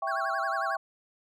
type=chord; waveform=sine; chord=C# diminished; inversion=first; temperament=equal; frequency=659.3 / 784 / 1108.7 Hz; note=E5 / G5 / C#6; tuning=0 / 0 / 0 cents; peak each=-34 / -33 / -32 dBFS; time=0.02-0.77 s; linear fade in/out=5 ms
type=tone with vibrato; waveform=triangle; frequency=1480 Hz; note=F#6; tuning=in tune; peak=-30 dBFS; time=0.07-0.76 s; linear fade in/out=5 ms; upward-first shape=sine; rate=11 Hz; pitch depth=200 cents each way
effects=none